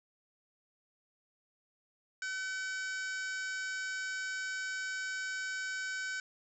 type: harmonic tone with a mistuned harmonic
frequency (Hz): 760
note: F#5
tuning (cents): +46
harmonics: 2 / 3 / 4 / 5 / 6 / 7 / 8 / 9 / 10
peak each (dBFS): -36 / -47 / -53 / -53 / -51 / -49 / -58 / -49 / -54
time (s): 2.22-6.2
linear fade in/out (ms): 2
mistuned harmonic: 8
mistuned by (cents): -42
effects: none